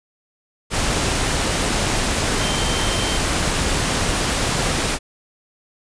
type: tone in noise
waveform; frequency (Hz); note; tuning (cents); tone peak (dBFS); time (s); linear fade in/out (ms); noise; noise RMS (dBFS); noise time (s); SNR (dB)
sine; 3129; G7; -4; -28; 2.38-3.21; 50; pink; -20; 0.7-4.99; -11
effects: resampled to 22050 Hz